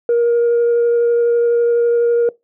sine tone with vibrato, 472.1 Hz, A#4, 22 cents sharp, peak -9 dBFS, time 0.09-2.29 s, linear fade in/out 2 ms, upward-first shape triangle, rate 12 Hz, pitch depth 9 cents each way, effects noise-tail reverb RT60 0.2 s tail -22 dB re dry + tanh soft clip ceiling -9 dBFS

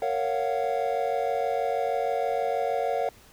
triangle chord, Gb major seventh, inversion first, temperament just, 462.5 / 555 / 693.7 / 740 Hz, Bb4 / Db5 / F5 / Gb5, -14 / +2 / -12 / 0 cents, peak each -28 dBFS, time 0.02-3.09 s, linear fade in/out 2 ms, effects pink hiss -54 dBFS RMS until 3.32 s

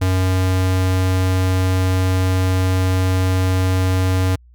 square tone, 93 Hz, F#2, 9 cents sharp, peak -15 dBFS, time 0.01-4.36 s, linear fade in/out 10 ms, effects added 60 Hz sine -44 dBFS peak until 4.54 s

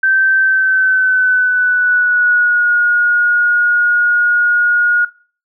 sine tone with pitch glide, 1552 to 1439.7 Hz, G6 to F#6, -18 to -48 cents, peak -9 dBFS, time 0.03-5.05 s, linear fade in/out 5 ms, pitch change -130 cents, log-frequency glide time 0.39-2.74 s, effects noise-tail reverb RT60 0.4 s tail -19 dB re dry

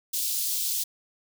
white high-pass noise, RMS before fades -28 dBFS, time 0.13-0.84 s, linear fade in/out 10 ms, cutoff 3600 Hz, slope 24 dB/octave, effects none

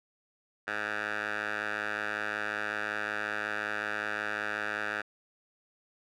10% pulse tone with band-pass filter, 105.4 Hz, G#2, 26 cents sharp, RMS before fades -34 dBFS, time 0.67-5.02 s, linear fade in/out 10 ms, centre 1600 Hz, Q 2.5, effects none

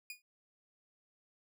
sawtooth tone with exponential decay, 2452 Hz, D#7, 26 cents flat, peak -36 dBFS, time 0.1-0.22 s, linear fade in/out 2 ms, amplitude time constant 26 ms, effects none

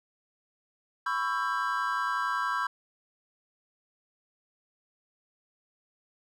triangle chord, C# half-diminished seventh, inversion third, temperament just, 997.9 / 1108.7 / 1330.5 / 1596.6 Hz, B5 / C#6 / E6 / G6, +18 / 0 / +16 / +31 cents, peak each -31 dBFS, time 1.06-2.67 s, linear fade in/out 5 ms, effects none

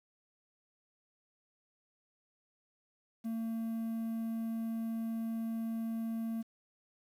triangle tone with quantisation, 226.3 Hz, A3, 49 cents sharp, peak -32 dBFS, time 3.24-6.43 s, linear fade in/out 20 ms, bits 10, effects none

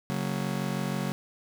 40% pulse chord, F# major, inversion second, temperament just, 138.75 / 185 / 231.2 Hz, C#3 / F#3 / A#3, +2 / 0 / -14 cents, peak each -32 / -31 / -34 dBFS, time 0.1-1.12 s, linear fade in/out 0 ms, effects 9-bit

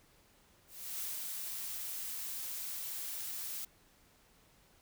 blue noise with ADSR envelope, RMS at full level -39 dBFS, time 0.67-3.65 s, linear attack 330 ms, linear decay 190 ms, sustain -2 dB, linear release 6 ms, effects pink hiss -66 dBFS RMS until 4.81 s

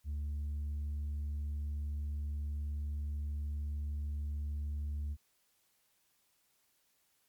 triangle tone with tanh clipping, 73.42 Hz, D2, in tune, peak -35 dBFS, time 0.04-5.17 s, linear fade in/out 50 ms, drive 7 dB, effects white hiss -74 dBFS RMS until 7.28 s + MP3 96 kbps

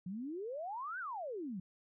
sine exponential two-way sweep, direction up then down, 172.2 to 1585 to 172.2 Hz, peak -39 dBFS, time 0.06-1.6 s, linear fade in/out 5 ms, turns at 0.99 s, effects none

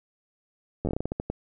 slowing click train, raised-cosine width 2 ms, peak -15 dBFS, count 12, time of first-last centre 0.85-1.3 s, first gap 10 ms, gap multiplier 1.26, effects none

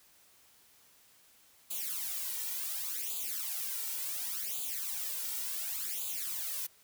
blue noise with flanger, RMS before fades -37 dBFS, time 1.7-6.67 s, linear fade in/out 10 ms, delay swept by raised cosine 0.27 to 2.17 ms, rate 0.69 Hz, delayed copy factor +0.95, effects white hiss -63 dBFS RMS until 6.83 s

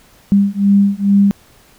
sine beating tone pair, 198.7 / 201 Hz, G3 / G3, +24 / +44 cents, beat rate 2.3 Hz, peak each -12 dBFS, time 0.32-1.31 s, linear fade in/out 0 ms, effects pink hiss -48 dBFS RMS until 1.78 s

